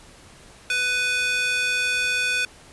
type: tone with high-pass filter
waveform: square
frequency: 497.3 Hz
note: B4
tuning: 12 cents sharp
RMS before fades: -23 dBFS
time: 0.7-2.45 s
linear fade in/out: 2 ms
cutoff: 2000 Hz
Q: 4.9
effects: pink hiss -48 dBFS RMS until 2.72 s + resampled to 24000 Hz